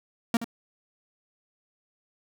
45% pulse tone with echo, 231.7 Hz, A#3, 10 cents flat, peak -20 dBFS, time 0.34-0.37 s, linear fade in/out 2 ms, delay 74 ms, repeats 1, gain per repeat -11 dB, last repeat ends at 0.444 s, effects none

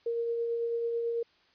sine tone with tremolo, 466.2 Hz, A#4, in tune, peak -27 dBFS, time 0.06-1.23 s, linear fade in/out 5 ms, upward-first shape triangle, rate 9.1 Hz, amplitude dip 30%, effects white hiss -65 dBFS RMS until 1.54 s + resampled to 11025 Hz

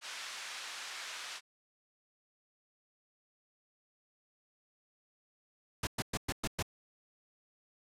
pink band-pass noise, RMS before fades -44 dBFS, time 0.01-1.41 s, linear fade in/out 50 ms, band 1400 to 6900 Hz, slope 12 dB/octave
pink noise bursts, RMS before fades -34 dBFS, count 6, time 5.83-6.626 s, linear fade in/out 5 ms, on 41 ms, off 110 ms
effects low-pass 11000 Hz 12 dB/octave

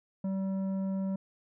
sine tone with tanh clipping, 192.3 Hz, G3, 33 cents flat, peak -31 dBFS, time 0.24-1.16 s, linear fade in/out 5 ms, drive 9 dB, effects none

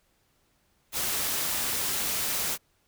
white noise, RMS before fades -29 dBFS, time 0.92-2.58 s, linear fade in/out 50 ms, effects pink hiss -69 dBFS RMS until 2.87 s

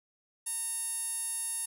sawtooth tone with band-pass filter, 920 Hz, A#5, 23 cents flat, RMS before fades -35 dBFS, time 0.46-1.66 s, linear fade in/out 10 ms, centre 10000 Hz, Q 9, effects none

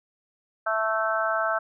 harmonic tone, 220 Hz, A3, in tune, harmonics 3 / 4 / 5 / 6 / 7, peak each -27 / -33 / -33 / -27 / -29 dBFS, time 0.66-1.59 s, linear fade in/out 10 ms, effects none

